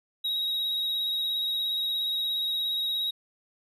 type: tone with vibrato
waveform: triangle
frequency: 3810 Hz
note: A#7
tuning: 37 cents sharp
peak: -25 dBFS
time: 0.24-3.11 s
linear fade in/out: 10 ms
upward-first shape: triangle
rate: 17 Hz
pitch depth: 27 cents each way
effects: none